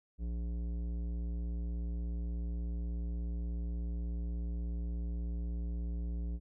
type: tone with tanh clipping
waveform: sine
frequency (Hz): 58.27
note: A#1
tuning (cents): 0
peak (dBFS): -36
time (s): 0.18-6.4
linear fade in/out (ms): 50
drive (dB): 13
effects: none